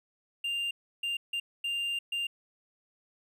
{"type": "tone bursts at uneven times", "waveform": "triangle", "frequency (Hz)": 2794, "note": "F7", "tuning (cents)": 0, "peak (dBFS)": -28, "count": 5, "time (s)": [[0.44, 0.71], [1.03, 1.17], [1.33, 1.4], [1.64, 1.99], [2.12, 2.27]], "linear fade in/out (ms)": 5, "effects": []}